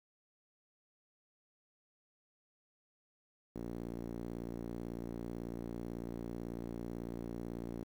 sawtooth tone with band-pass filter, 58.1 Hz, A#1, 5 cents flat, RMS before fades -43 dBFS, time 3.55-7.84 s, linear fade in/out 10 ms, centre 300 Hz, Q 1.5, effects 10-bit

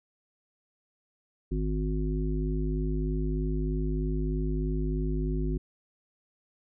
harmonic tone, 51.6 Hz, G#1, 10 cents flat, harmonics 1 / 3 / 5 / 7, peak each -28 / -33 / -35 / -36 dBFS, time 1.51-5.58 s, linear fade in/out 10 ms, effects none

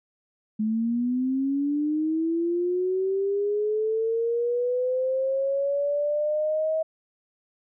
sine linear sweep, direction up, 212.8 to 640 Hz, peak -22 dBFS, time 0.59-6.83 s, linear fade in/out 10 ms, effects none

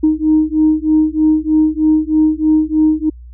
sine beating tone pair, 309 / 312.2 Hz, D#4 / D#4, -12 / +6 cents, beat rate 3.2 Hz, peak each -12 / -12 dBFS, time 0.03-3.1 s, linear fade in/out 10 ms, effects tanh soft clip ceiling -3 dBFS + added 60 Hz sine -32 dBFS peak until 3.33 s

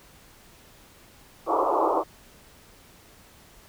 white band-pass noise, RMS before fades -23 dBFS, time 1.46-2.04 s, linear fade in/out 50 ms, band 310 to 1200 Hz, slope 96 dB/octave, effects pink hiss -53 dBFS RMS until 3.68 s

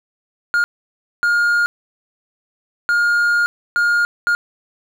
triangle tone bursts at uneven times, 1419 Hz, F6, 27 cents sharp, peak -11 dBFS, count 5, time 0.54-0.64 / 1.23-1.66 / 2.89-3.46 / 3.76-4.05 / 4.27-4.35 s, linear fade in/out 0 ms, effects none

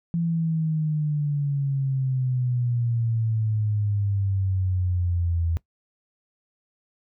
sine exponential sweep, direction down, 170 to 82.41 Hz, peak -21 dBFS, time 0.14-5.57 s, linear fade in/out 0 ms, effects noise-tail reverb RT60 0.1 s tail -20 dB re dry

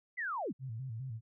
sine linear sweep, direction down, 2064 to 120 Hz, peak -34 dBFS, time 0.17-0.53 s, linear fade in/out 20 ms
sine tone with vibrato, 121.6 Hz, B2, 26 cents flat, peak -38 dBFS, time 0.59-1.21 s, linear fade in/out 50 ms, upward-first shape square, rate 4.9 Hz, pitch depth 140 cents each way
effects none

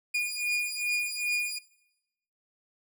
40% pulse beating tone pair, 2437 / 2439.5 Hz, D#7 / D#7, -37 / -35 cents, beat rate 2.5 Hz, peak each -30 dBFS, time 0.14-1.59 s, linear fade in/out 10 ms, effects noise-tail reverb RT60 0.9 s tail -19 dB re dry

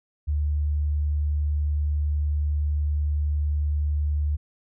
sine tone, 74.1 Hz, D2, 16 cents sharp, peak -21 dBFS, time 0.27-4.37 s, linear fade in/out 20 ms, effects none

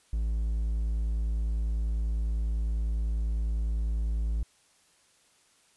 triangle tone, 55 Hz, A1, in tune, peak -24 dBFS, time 0.13-4.43 s, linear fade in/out 0 ms, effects white hiss -64 dBFS RMS until 5.76 s + resampled to 24000 Hz

